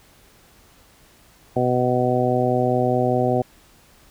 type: harmonic tone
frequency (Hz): 124.9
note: B2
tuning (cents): +20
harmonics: 1 / 2 / 3 / 4 / 5 / 6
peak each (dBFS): -24 / -24 / -24 / -24 / -24 / -24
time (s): 1.56-3.42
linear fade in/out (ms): 5
effects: pink hiss -53 dBFS RMS until 4.1 s